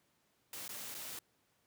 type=noise with dropouts; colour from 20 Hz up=white; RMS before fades=-45 dBFS; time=0.53-1.19 s; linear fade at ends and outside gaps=2 ms; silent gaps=0.68-0.691 / 0.944-0.948 s; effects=pink hiss -75 dBFS RMS until 1.66 s + high-pass 100 Hz 12 dB/octave